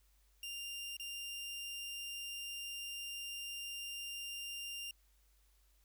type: tone with dropouts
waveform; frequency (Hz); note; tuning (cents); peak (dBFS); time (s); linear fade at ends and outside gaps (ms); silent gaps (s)
sawtooth; 2794; F7; 0; -39; 0.43-4.91; 2; 0.968-0.997
effects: added 50 Hz sine -68 dBFS peak until 5.84 s + white hiss -75 dBFS RMS until 5.84 s